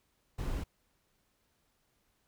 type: noise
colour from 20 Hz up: brown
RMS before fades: -35 dBFS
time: 0.38-0.64 s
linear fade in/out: 10 ms
effects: pink hiss -75 dBFS RMS until 2.27 s